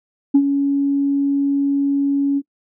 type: tone with ADSR envelope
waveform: sine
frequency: 280 Hz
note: C#4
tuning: 18 cents sharp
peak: -5 dBFS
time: 0.34-2.42 s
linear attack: 12 ms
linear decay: 64 ms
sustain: -9 dB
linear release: 46 ms
effects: noise-tail reverb RT60 0.1 s tail -22 dB re dry + tanh soft clip ceiling -5 dBFS